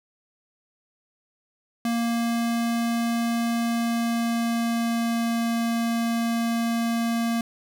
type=tone with pitch glide; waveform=square; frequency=233.1 to 231.6 Hz; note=A#3 to A#3; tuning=0 to -11 cents; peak=-23 dBFS; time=1.85-7.41 s; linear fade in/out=2 ms; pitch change=-11 cents; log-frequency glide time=3.59-5.5 s; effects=none